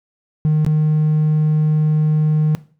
triangle tone with dropouts, 153.7 Hz, D#3, 21 cents flat, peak -9 dBFS, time 0.45-2.55 s, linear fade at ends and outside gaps 0 ms, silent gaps 0.648-0.664 s, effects noise-tail reverb RT60 0.4 s tail -19 dB re dry + tanh soft clip ceiling -7 dBFS

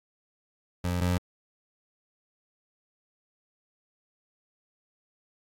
25% pulse tone pair in turn, 88.9 / 89.35 Hz, F2 / F2, +31 / +40 cents, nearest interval unison, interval 9 cents, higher second, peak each -23 / -20 dBFS, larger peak second, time 0.84-1.01 / 1.01-1.18 s, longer neither, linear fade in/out 5 ms, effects AAC 64 kbps

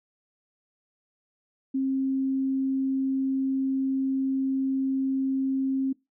sine tone, 267.1 Hz, C4, 36 cents sharp, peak -23 dBFS, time 1.74-5.93 s, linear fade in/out 10 ms, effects noise-tail reverb RT60 0.2 s tail -21 dB re dry

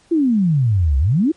sine exponential two-way sweep, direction down then up, 348.9 to 64.2 to 348.9 Hz, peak -12 dBFS, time 0.11-1.32 s, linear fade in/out 10 ms, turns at 0.98 s, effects pink hiss -54 dBFS RMS until 1.36 s + MP3 48 kbps

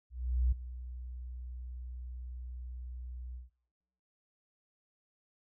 sine tone with ADSR envelope, 61.8 Hz, B1, 2 cents sharp, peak -24 dBFS, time 0.1-3.5 s, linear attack 420 ms, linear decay 7 ms, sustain -16 dB, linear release 150 ms, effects noise-tail reverb RT60 1.0 s tail -24 dB re dry

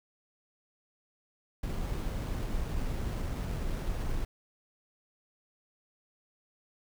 brown noise with sample-and-hold, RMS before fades -33 dBFS, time 1.63-4.25 s, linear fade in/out 5 ms, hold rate 7350 Hz, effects none

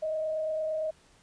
sine tone with frequency modulation, 627 Hz, D#5, 13 cents sharp, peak -28 dBFS, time 0.02-0.91 s, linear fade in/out 10 ms, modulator 28.7 Hz, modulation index 0.36, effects pink hiss -61 dBFS RMS until 1.22 s + resampled to 22050 Hz

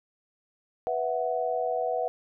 sine chord, B suspended fourth, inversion none, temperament equal with one note detuned, 492.5 / 659.3 / 740 Hz, B4 / E5 / F#5, -5 / 0 / 0 cents, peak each -30 dBFS, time 0.87-2.08 s, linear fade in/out 0 ms, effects none

